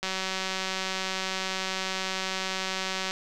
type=click train; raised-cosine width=0.2 ms; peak=-13 dBFS; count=583; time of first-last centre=0.03-3.109 s; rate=189 Hz; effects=none